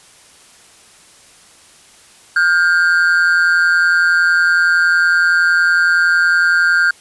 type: ring-modulated tone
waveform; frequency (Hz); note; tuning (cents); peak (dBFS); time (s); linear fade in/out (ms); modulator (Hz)
triangle; 1501; F#6; +24; -5; 2.36-6.91; 5; 85.4
effects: white hiss -45 dBFS RMS until 7 s + resampled to 24000 Hz